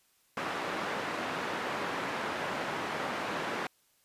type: band-pass noise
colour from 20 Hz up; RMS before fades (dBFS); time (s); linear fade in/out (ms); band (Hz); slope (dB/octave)
white; -35; 0.37-3.67; 2; 180 to 1500; 12
effects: white hiss -69 dBFS RMS until 4.04 s + resampled to 32000 Hz